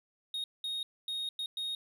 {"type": "tone bursts at uneven times", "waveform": "triangle", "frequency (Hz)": 3729, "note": "A#7", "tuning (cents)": 0, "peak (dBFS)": -32, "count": 5, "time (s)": [[0.34, 0.44], [0.64, 0.83], [1.08, 1.29], [1.39, 1.46], [1.57, 1.75]], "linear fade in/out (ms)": 2, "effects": []}